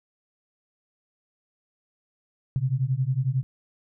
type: beating tone pair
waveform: sine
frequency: 125.5 / 136.5 Hz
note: B2 / C#3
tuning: +28 / -26 cents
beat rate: 11 Hz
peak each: -25 dBFS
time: 2.56-3.43 s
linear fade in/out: 0 ms
effects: none